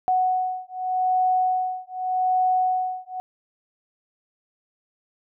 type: beating tone pair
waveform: sine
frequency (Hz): 740 / 740.84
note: F#5 / F#5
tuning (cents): 0 / +2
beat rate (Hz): 0.84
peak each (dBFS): -23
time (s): 0.08-3.2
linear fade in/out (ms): 0
effects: none